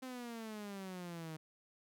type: exponential sweep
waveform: sawtooth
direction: down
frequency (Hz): 261.6 to 155.56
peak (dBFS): -40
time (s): 0.02-1.37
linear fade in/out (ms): 10
effects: none